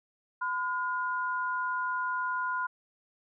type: tone pair together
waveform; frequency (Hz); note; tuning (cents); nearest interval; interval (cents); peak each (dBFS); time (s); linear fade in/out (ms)
sine; 1011.2 / 1428; B5 / F6; +41 / +38; tritone; 597; -31 / -32; 0.41-2.67; 10
effects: none